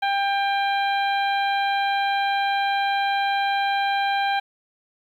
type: harmonic tone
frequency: 795 Hz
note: G5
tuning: 24 cents sharp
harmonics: 1 / 2 / 3 / 4 / 5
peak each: -21 / -27 / -31 / -33 / -35 dBFS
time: 0.02-4.4 s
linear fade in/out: 10 ms
effects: 9-bit

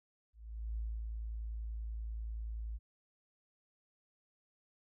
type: tone with ADSR envelope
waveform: sine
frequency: 55.2 Hz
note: A1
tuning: 6 cents sharp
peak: -35 dBFS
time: 0.33-2.79 s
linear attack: 440 ms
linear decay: 260 ms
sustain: -3 dB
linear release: 34 ms
effects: none

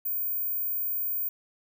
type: tone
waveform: sine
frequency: 15260 Hz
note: A#9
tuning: 39 cents sharp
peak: -24 dBFS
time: 0.05-1.29 s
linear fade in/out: 10 ms
effects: tanh soft clip ceiling -26 dBFS + 11-bit

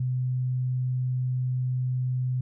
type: tone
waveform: sine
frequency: 127.1 Hz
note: C3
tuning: 50 cents flat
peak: -24 dBFS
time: 0-2.41 s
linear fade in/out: 5 ms
effects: none

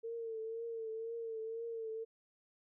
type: tone with vibrato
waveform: sine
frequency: 452.8 Hz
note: A4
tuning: 50 cents sharp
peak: -39 dBFS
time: 0.03-2.05 s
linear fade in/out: 20 ms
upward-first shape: triangle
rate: 2 Hz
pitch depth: 51 cents each way
effects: none

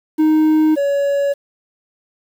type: tone pair in turn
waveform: triangle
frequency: 311.1 / 563.7 Hz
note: D#4 / C#5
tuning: 0 / +29 cents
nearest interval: minor seventh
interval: 1029 cents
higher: second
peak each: -8 / -12 dBFS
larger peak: first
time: 0.18-0.76 / 0.76-1.34 s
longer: neither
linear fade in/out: 20 ms
effects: 7-bit

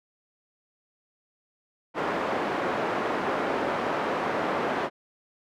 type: band-pass noise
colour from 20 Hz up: pink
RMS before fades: -28 dBFS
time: 1.94-4.9 s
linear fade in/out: 50 ms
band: 340 to 1400 Hz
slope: 12 dB/octave
effects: none

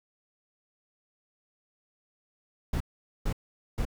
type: noise bursts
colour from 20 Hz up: brown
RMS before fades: -28 dBFS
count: 3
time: 2.73-3.852 s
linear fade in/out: 5 ms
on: 74 ms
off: 450 ms
effects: none

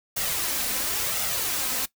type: noise with flanger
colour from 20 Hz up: white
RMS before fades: -27 dBFS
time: 0.16-1.86 s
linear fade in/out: 10 ms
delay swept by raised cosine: 1.4 to 4 ms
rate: 0.95 Hz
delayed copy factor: +0.5
effects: noise-tail reverb RT60 0.1 s tail -19 dB re dry

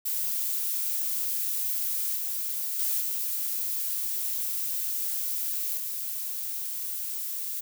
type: noise with level steps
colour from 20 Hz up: violet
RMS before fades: -29 / -31 / -27 / -30 / -33 dBFS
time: 0.05-7.61 s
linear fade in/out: 10 ms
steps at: 2.16 / 2.79 / 3 / 5.77 s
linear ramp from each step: 5 ms
effects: none

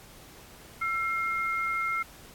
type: tone pair together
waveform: sine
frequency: 1343 / 2132 Hz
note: E6 / C7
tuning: +32 / +32 cents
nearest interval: minor sixth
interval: 800 cents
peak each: -29 / -30 dBFS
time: 0.81-2.03 s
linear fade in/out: 10 ms
effects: pink hiss -51 dBFS RMS until 2.34 s + AAC 64 kbps

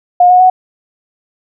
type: tone with pitch steps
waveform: sine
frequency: 715 / 727.9 / 741.1 Hz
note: F5 / F#5 / F#5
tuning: +41 / -29 / +3 cents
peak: -3 dBFS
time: 0.2-0.5 s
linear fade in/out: 5 ms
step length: 100 ms
effects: none

